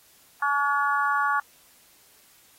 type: harmonic tone with a mistuned harmonic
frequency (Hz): 283.8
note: C#4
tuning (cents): +41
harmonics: 3 / 4 / 5 / 6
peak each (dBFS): -28 / -24 / -26 / -32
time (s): 0.42-1.4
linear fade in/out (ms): 5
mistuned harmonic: 5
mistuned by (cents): +21
effects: white hiss -57 dBFS RMS until 2.58 s + AAC 48 kbps